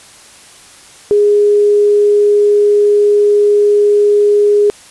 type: tone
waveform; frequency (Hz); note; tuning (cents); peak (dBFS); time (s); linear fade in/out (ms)
sine; 413; G#4; -10; -6; 1.11-4.7; 0
effects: white hiss -39 dBFS RMS until 4.9 s + resampled to 24000 Hz